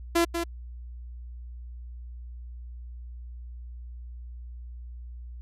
sawtooth tone with echo, 339.1 Hz, E4, 49 cents sharp, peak -16 dBFS, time 0.15-0.25 s, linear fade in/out 10 ms, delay 190 ms, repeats 1, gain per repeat -7 dB, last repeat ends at 0.44 s, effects added 60 Hz sine -38 dBFS peak until 5.41 s + resampled to 32000 Hz

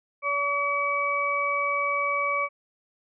harmonic tone, 570 Hz, C#5, 48 cents sharp, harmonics 1 / 2 / 4, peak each -31 / -26 / -27 dBFS, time 0.22-2.49 s, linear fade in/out 50 ms, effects none

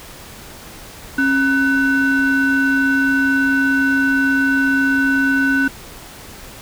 triangle ring-modulated tone, 613 Hz, D#5, 26 cents flat, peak -8 dBFS, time 1.18-5.68 s, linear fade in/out 5 ms, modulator 885 Hz, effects pink hiss -37 dBFS RMS until 6.61 s

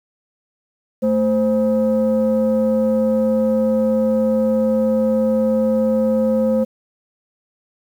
sine tone pair together, 220.8 / 523.3 Hz, A3 / C5, +6 / 0 cents, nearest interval octave + minor third, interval 1494 cents, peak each -15 dBFS, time 1.02-6.65 s, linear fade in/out 20 ms, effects tanh soft clip ceiling -10 dBFS + 8-bit

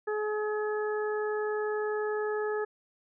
harmonic tone, 424.3 Hz, G#4, 37 cents sharp, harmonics 1 / 2 / 3 / 4, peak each -29 / -39 / -40 / -39 dBFS, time 0.07-2.65 s, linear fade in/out 10 ms, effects none

